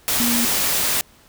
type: tone in noise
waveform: sine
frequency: 237.2 Hz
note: A#3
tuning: 30 cents sharp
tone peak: -20 dBFS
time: 0.2-0.45 s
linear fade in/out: 0 ms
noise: white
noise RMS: -20 dBFS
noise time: 0.08-1.01 s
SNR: -3 dB
effects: pink hiss -52 dBFS RMS until 1.28 s